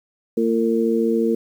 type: harmonic tone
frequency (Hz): 114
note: A#2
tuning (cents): -38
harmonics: 2 / 3 / 4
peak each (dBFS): -20 / -22 / -20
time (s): 0.37-1.35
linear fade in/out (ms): 5
effects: 8-bit